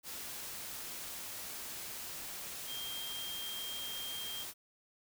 sine tone in noise, 3200 Hz, G7, 35 cents sharp, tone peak -41 dBFS, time 2.66-4.46 s, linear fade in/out 50 ms, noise white, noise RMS -44 dBFS, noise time 0.03-4.54 s, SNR 0 dB, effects none

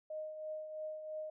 sine tone with tremolo, 620 Hz, D#5, 6 cents flat, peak -38 dBFS, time 0.1-1.3 s, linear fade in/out 5 ms, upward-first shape triangle, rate 3 Hz, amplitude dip 55%, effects none

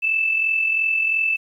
sine tone with amplitude modulation, 2637 Hz, E7, in tune, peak -15 dBFS, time 0.02-1.37 s, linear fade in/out 20 ms, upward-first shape sine, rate 42.9 Hz, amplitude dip 50%, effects 9-bit

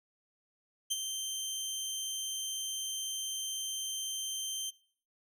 20% pulse tone with ADSR envelope, 3131 Hz, G7, 3 cents flat, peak -23 dBFS, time 0.9-4.71 s, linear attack 17 ms, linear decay 30 ms, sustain -7 dB, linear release 21 ms, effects noise-tail reverb RT60 0.6 s tail -24 dB re dry

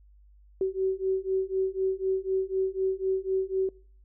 sine beating tone pair, 378.5 / 382.5 Hz, F#4 / G4, +39 / -42 cents, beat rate 4 Hz, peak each -28 dBFS, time 0.61-3.69 s, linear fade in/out 2 ms, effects noise-tail reverb RT60 0.5 s tail -24 dB re dry + added 50 Hz sine -53 dBFS peak until 4.04 s

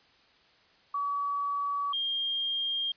sine tone pair in turn, 1139 / 3213 Hz, C#6 / G7, +47 / +42 cents, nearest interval octave + tritone, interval 1795 cents, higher second, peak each -28 dBFS, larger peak neither, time 0.94-1.93 / 1.93-2.92 s, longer neither, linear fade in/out 5 ms, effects white hiss -62 dBFS RMS until 2.96 s + resampled to 11025 Hz

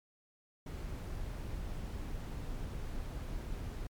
brown noise, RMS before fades -40 dBFS, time 0.66-3.87 s, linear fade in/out 5 ms, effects MP3 96 kbps

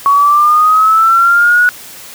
sine linear sweep, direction up, 1114 to 1471 Hz, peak -5 dBFS, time 0.06-1.69 s, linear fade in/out 0 ms, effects white hiss -32 dBFS RMS until 2.14 s + high-pass 60 Hz 12 dB/octave

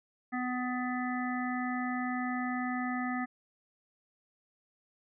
harmonic tone, 250.1 Hz, B3, 22 cents sharp, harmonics 1 / 3 / 5 / 7 / 8, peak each -33 / -38 / -40 / -41 / -42 dBFS, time 0.32-3.26 s, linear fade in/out 20 ms, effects none

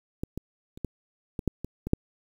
clicks, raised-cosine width 3 ms, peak -17 / -20 / -30 / -17 / -18 / -11 / -20 / -19 / -7 dBFS, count 9, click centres 0.235 / 0.376 / 0.775 / 0.847 / 1.392 / 1.477 / 1.646 / 1.87 / 1.934 s, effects 8-bit

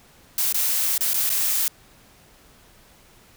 blue noise with dropouts, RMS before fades -22 dBFS, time 0.38-1.68 s, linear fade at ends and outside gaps 1 ms, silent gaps 0.526-0.544 / 0.979-1.008 / 1.134-1.142 / 1.294-1.301 s, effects pink hiss -53 dBFS RMS until 3.36 s

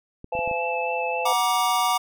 clicks, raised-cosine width 3 ms, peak -25 dBFS, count 5, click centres 0.244 / 0.352 / 0.391 / 0.476 / 0.513 s
harmonic tone, 170 Hz, F3, 46 cents flat, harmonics 3 / 4 / 5, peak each -28 / -30 / -28 dBFS, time 0.32-1.33 s, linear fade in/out 5 ms
sine tone with vibrato, 2637 Hz, E7, in tune, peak -29 dBFS, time 0.32-1.28 s, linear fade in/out 50 ms, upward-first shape sine, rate 3.7 Hz, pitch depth 12 cents each way
square chord, Gb augmented, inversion none, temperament equal with one note detuned, 740 / 948.6 / 1174.7 Hz, Gb5 / Bb5 / D6, 0 / +30 / 0 cents, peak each -25 dBFS, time 1.25-1.98 s, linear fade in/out 10 ms
effects none

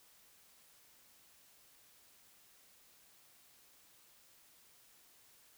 silence, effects white hiss -65 dBFS RMS until 5.57 s

